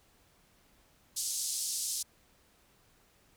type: band-pass noise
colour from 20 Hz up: white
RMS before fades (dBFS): -35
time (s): 1.16-2.03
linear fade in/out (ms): 10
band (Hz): 4600 to 9900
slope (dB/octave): 24
effects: pink hiss -66 dBFS RMS until 3.36 s